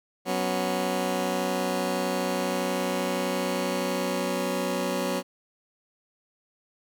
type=chord; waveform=15% pulse; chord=F# suspended fourth; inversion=none; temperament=just; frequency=185 / 246.7 / 277.5 Hz; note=F#3 / B3 / C#4; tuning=0 / -2 / +2 cents; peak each=-23 / -24 / -26 dBFS; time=0.25-5.23 s; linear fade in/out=50 ms; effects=none